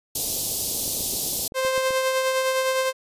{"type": "band-stop noise", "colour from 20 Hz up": "white", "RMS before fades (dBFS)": -25, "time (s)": [0.15, 1.48], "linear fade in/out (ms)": 5, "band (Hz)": [670, 3800], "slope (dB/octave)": 24}
{"type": "click train", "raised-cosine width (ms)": 2, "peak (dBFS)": -25, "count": 10, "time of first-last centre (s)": [0.75, 1.907], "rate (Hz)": 7.78}
{"type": "tone with tremolo", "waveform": "sawtooth", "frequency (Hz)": 523.3, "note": "C5", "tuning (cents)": 0, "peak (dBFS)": -15, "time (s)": [1.54, 2.93], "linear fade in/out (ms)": 50, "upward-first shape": "triangle", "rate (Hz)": 9.8, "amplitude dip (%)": 40}
{"effects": ["resampled to 32000 Hz"]}